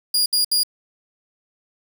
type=tone bursts; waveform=sawtooth; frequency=4847 Hz; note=D#8; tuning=46 cents flat; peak=-13 dBFS; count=3; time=0.14-0.634 s; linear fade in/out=5 ms; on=120 ms; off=67 ms; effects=7-bit